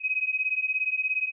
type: beating tone pair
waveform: sine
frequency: 2519 / 2536 Hz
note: D#7 / D#7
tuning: +21 / +32 cents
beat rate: 17 Hz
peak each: -28 / -27 dBFS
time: 0-1.32 s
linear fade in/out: 50 ms
effects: none